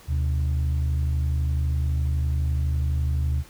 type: tone pair together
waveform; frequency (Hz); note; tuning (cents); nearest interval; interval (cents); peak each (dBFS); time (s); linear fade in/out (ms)
sine; 76.06 / 128; D#2 / C3; -39 / -38; major sixth; 901; -20 / -26; 0.07-3.44; 50
effects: tanh soft clip ceiling -17 dBFS + pink hiss -50 dBFS RMS until 3.49 s